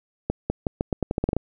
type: accelerating click train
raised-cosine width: 2 ms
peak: -9 dBFS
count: 12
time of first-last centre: 0.3-1.366 s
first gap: 200 ms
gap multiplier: 0.84
effects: none